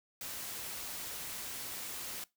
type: noise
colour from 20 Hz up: white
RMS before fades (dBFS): -42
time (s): 0.21-2.24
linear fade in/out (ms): 2
effects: noise-tail reverb RT60 0.2 s tail -21 dB re dry